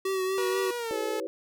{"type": "tone with vibrato", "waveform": "square", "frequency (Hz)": 379.3, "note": "F#4", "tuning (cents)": 43, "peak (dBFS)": -27, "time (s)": [0.05, 0.71], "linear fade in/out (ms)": 5, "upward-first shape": "triangle", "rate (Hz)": 4.1, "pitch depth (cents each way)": 36}
{"type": "tone with pitch glide", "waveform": "sawtooth", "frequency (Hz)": [481.6, 431.5], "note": ["B4", "A4"], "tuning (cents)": [-44, -34], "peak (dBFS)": -27, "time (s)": [0.38, 1.2], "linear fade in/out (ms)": 0, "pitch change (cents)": -190, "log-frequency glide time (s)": [0.77, 0.97]}
{"type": "chord", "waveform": "sine", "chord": "C# half-diminished seventh", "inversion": "first", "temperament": "equal", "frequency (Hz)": [329.6, 392, 493.9, 554.4], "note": ["E4", "G4", "B4", "C#5"], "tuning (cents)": [0, 0, 0, 0], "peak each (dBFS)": [-37, -36, -35, -37], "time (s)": [0.91, 1.27], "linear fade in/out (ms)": 0}
{"effects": []}